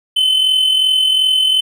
triangle tone with amplitude modulation, 3050 Hz, G7, 48 cents flat, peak -7 dBFS, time 0.16-1.61 s, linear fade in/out 10 ms, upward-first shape sine, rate 42.7 Hz, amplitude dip 45%, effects none

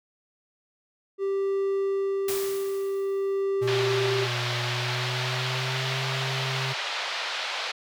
triangle tone with tremolo, 392 Hz, G4, in tune, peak -21 dBFS, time 1.18-4.28 s, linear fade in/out 50 ms, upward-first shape sine, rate 0.5 Hz, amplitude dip 30%
white noise with exponential decay, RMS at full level -31 dBFS, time 2.28-3.43 s, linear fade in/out 5 ms, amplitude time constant 250 ms
square tone with pitch glide, 121.3 to 132.28 Hz, B2 to C3, -31 to +19 cents, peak -30 dBFS, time 3.61-6.74 s, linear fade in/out 20 ms, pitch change +150 cents, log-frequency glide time 4.63-6 s
white band-pass noise, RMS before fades -31 dBFS, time 3.67-7.72 s, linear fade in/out 10 ms, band 530 to 4200 Hz, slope 24 dB/octave
effects none

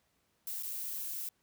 violet noise with dropouts, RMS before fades -39 dBFS, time 0.47-1.29 s, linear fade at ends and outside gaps 2 ms, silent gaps 0.627-0.632 s, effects pink hiss -75 dBFS RMS until 1.42 s + high-pass 60 Hz 12 dB/octave

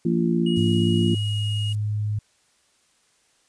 harmonic tone, 57.2 Hz, A#1, 32 cents flat, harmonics 3 / 4 / 5 / 6, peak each -22 / -23 / -33 / -24 dBFS, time 0.05-1.15 s, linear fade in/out 5 ms
triangle tone with pitch glide, 2895 to 2875 Hz, F#7 to F7, -38 to +50 cents, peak -29 dBFS, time 0.46-1.73 s, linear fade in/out 5 ms, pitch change -12 cents, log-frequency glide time 1.13-1.5 s
violet noise, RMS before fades -40 dBFS, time 0.56-1.75 s, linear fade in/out 0 ms
sine tone, 105.3 Hz, G#2, 24 cents sharp, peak -22 dBFS, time 0.57-2.19 s, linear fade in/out 5 ms
effects white hiss -63 dBFS RMS until 3.48 s + resampled to 22050 Hz

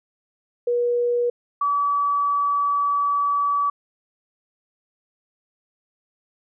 sine tone pair in turn, 481.8 / 1145.9 Hz, B4 / D6, -43 / -43 cents, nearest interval octave + minor third, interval 1500 cents, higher second, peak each -18 dBFS, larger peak neither, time 0.67-1.3 / 1.61-3.7 s, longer second, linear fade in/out 5 ms, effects none

